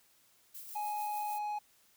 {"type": "noise with tremolo", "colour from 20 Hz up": "violet", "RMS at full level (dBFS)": -46, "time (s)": [0.54, 1.39], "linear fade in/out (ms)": 10, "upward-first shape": "sine", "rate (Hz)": 6.7, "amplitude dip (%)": 35}
{"type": "tone", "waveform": "triangle", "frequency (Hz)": 837, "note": "G#5", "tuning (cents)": 13, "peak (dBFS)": -32, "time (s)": [0.75, 1.59], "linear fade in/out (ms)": 10}
{"effects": ["white hiss -67 dBFS RMS until 1.96 s"]}